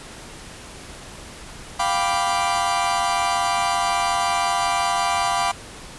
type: chord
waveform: 40% pulse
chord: G dominant seventh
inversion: third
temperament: equal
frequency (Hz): 698.5 / 784 / 987.8 / 1174.7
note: F5 / G5 / B5 / D6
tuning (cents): 0 / 0 / 0 / 0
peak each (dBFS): -24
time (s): 1.79-5.52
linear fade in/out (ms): 10
effects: pink hiss -39 dBFS RMS until 5.98 s + resampled to 24000 Hz